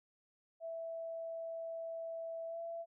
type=tone with pitch glide; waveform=sine; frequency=659.3 to 670 Hz; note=E5 to E5; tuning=0 to +28 cents; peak=-40 dBFS; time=0.6-2.86 s; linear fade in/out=50 ms; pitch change=+28 cents; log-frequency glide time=2.47-2.59 s; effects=none